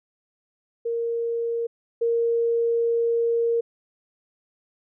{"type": "tone pair in turn", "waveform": "sine", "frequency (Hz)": [465.3, 465.3], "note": ["A#4", "A#4"], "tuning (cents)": [-3, -3], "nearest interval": "unison", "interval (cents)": 0, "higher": "neither", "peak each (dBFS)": [-23, -19], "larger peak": "second", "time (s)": [[0.85, 1.67], [2.01, 3.61]], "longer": "second", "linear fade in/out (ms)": 10, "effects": []}